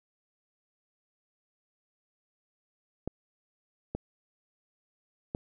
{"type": "clicks", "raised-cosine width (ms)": 2, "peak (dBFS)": -19, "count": 3, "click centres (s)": [3.076, 3.95, 5.349], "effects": []}